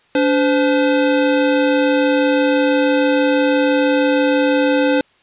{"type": "tone pair together", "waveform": "square", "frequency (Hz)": [287.9, 513], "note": ["D4", "C5"], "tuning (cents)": [-34, -34], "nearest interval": "minor seventh", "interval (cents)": 1000, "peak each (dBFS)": -16, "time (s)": [0.15, 5.01], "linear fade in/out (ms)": 2, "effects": ["white hiss -55 dBFS RMS until 5.22 s", "resampled to 8000 Hz"]}